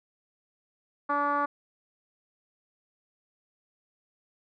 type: tone with low-pass filter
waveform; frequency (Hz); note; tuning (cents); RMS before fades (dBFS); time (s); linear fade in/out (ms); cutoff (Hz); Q
10% pulse; 288.1; D4; -33; -27; 1.09-1.46; 10; 1200; 3.7
effects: none